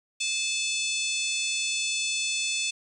harmonic tone with a mistuned harmonic, 875 Hz, A5, 10 cents flat, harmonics 3 / 4 / 5 / 6 / 7 / 8 / 9 / 10, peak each -30 / -32 / -36 / -38 / -35 / -37 / -37 / -39 dBFS, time 0.2-2.71 s, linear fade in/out 10 ms, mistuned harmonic 3, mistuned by -16 cents, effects 10-bit

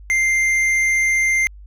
sine tone with tanh clipping, 2095 Hz, C7, 2 cents sharp, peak -16 dBFS, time 0.1-1.47 s, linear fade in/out 0 ms, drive 9 dB, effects added 50 Hz sine -37 dBFS peak until 1.66 s

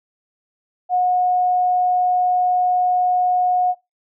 sine tone, 726 Hz, F#5, 33 cents flat, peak -14 dBFS, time 0.89-3.75 s, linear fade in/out 50 ms, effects noise-tail reverb RT60 0.2 s tail -22 dB re dry

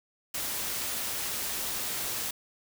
white noise, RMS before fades -33 dBFS, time 0.34-2.31 s, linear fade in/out 5 ms, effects none

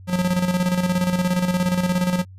square tone with tremolo, 180.4 Hz, F#3, 44 cents flat, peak -17 dBFS, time 0.07-2.25 s, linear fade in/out 50 ms, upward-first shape square, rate 17 Hz, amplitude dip 55%, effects added 94 Hz sine -39 dBFS peak until 2.38 s + resampled to 32000 Hz

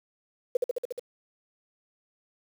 sine tone with echo, 493.9 Hz, B4, in tune, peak -19 dBFS, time 0.55-0.57 s, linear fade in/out 5 ms, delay 71 ms, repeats 6, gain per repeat -2 dB, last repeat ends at 0.996 s, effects 8-bit

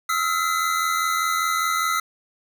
square tone cluster, 1281 / 1366 / 2026 Hz, E6 / F6 / B6, -50 / -39 / +44 cents, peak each -24 / -26 / -28 dBFS, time 0.09-2 s, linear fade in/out 5 ms, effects none

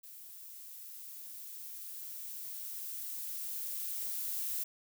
violet noise with level ramp, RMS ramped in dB -51 to -36 dBFS, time 0.03-4.64 s, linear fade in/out 10 ms, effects none

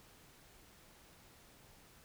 silence, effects pink hiss -62 dBFS RMS until 2.04 s

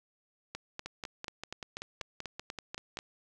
two click trains, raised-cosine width 0.2 ms, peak -22 / -21 dBFS, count 12 / 11, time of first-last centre 0.86-2.971 / 0.55-2.989 s, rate 5.21 / 4.1 Hz, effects none

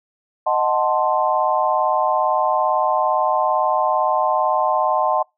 sine chord, D# diminished seventh, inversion none, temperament equal, 622.3 / 740 / 880 / 1046.5 Hz, D#5 / F#5 / A5 / C6, 0 / 0 / 0 / 0 cents, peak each -21 dBFS, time 0.46-5.23 s, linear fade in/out 10 ms, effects noise-tail reverb RT60 0.2 s tail -26 dB re dry

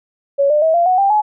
sine tone with pitch steps, 559 / 599.1 / 642.1 / 688.2 / 737.6 / 790.5 / 847.3 Hz, C#5 / D5 / E5 / F5 / F#5 / G5 / G#5, +14 / +34 / -46 / -26 / -6 / +14 / +34 cents, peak -10 dBFS, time 0.38-1.22 s, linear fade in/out 20 ms, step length 120 ms, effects none

